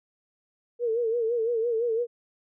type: tone with vibrato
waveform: sine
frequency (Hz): 462.5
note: A#4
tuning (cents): -14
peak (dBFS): -23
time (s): 0.79-2.07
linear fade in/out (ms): 50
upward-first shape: sine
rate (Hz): 5.9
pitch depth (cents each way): 83
effects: none